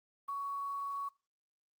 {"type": "tone with quantisation", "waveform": "sine", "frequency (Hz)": 1119, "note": "C#6", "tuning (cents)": 16, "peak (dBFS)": -35, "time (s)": [0.28, 1.09], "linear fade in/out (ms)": 10, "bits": 10, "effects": ["noise-tail reverb RT60 0.3 s tail -22 dB re dry", "Opus 24 kbps"]}